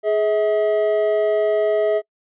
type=tone pair together; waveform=triangle; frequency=420 / 643.8 Hz; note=G#4 / E5; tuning=+19 / -41 cents; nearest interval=perfect fifth; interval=740 cents; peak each=-17 / -16 dBFS; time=0.03-2.02 s; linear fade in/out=50 ms; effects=noise-tail reverb RT60 0.1 s tail -26 dB re dry + resampled to 8000 Hz